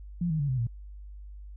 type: tone with pitch steps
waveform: sine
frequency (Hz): 173.5 / 157.27 / 142.56 / 129.23 / 117.14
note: F3 / D#3 / C#3 / C3 / A#2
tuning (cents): -11 / +19 / +49 / -21 / +9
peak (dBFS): -25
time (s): 0.21-0.67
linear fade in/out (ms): 5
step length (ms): 92
effects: added 50 Hz sine -41 dBFS peak until 1.56 s